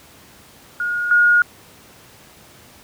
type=tone pair in turn; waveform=sine; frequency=1435 / 1435 Hz; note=F6 / F6; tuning=+47 / +47 cents; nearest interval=unison; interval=0 cents; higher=neither; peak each=-19 / -10 dBFS; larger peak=second; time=0.8-1.11 / 1.11-1.42 s; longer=neither; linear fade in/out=2 ms; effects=pink hiss -46 dBFS RMS until 2.83 s + high-pass 80 Hz 12 dB/octave